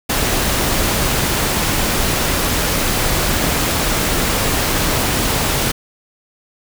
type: noise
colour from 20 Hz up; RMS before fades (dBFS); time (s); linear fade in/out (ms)
pink; -17; 0.09-5.72; 10
effects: none